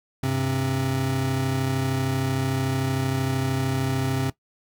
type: tone cluster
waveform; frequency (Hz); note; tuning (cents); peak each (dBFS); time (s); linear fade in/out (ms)
square; 99.6 / 132.8 / 266.3; G2 / C3 / C4; +28 / +26 / +31; -31 / -25 / -29; 0.23-4.3; 5
effects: noise-tail reverb RT60 0.1 s tail -18 dB re dry